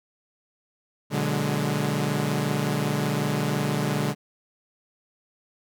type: chord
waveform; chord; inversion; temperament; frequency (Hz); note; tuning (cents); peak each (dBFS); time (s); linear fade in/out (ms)
sawtooth; G# half-diminished seventh; first; equal with one note detuned; 121.35 / 146.83 / 185 / 207.7; B2 / D3 / F#3 / G#3; -30 / 0 / 0 / 0; -28 / -22 / -28 / -25; 1.1-4.15; 50
effects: none